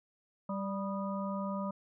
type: harmonic tone with a mistuned harmonic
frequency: 196 Hz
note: G3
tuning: in tune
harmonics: 1 / 3 / 5 / 6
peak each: -35 / -40 / -42 / -43 dBFS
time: 0.49-1.71 s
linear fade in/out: 5 ms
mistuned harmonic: 6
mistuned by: +80 cents
effects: none